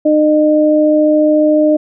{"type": "tone pair together", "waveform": "sine", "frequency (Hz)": [304.7, 609.4], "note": ["D#4", "D#5"], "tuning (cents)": [-36, -36], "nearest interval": "octave", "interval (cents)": 1200, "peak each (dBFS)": -10, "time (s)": [0.05, 1.77], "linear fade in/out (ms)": 10, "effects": []}